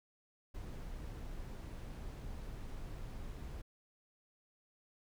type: noise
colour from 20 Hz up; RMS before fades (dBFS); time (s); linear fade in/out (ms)
brown; -45; 0.54-3.62; 10
effects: none